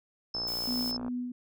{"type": "tone", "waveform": "sine", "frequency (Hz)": 5240, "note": "E8", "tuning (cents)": -11, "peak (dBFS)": -31, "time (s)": [0.34, 0.97], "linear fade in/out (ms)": 5}
{"type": "click train", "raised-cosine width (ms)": 1, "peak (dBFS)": -27, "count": 44, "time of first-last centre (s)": [0.35, 1.081], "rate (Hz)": 58.8}
{"type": "noise", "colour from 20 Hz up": "blue", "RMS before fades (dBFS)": -43, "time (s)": [0.47, 0.92], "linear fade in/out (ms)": 10}
{"type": "tone with tremolo", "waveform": "sine", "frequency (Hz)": 246.9, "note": "B3", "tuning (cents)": 0, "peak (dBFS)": -30, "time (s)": [0.67, 1.32], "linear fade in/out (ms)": 5, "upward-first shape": "sine", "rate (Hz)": 2.6, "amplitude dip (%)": 50}
{"effects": []}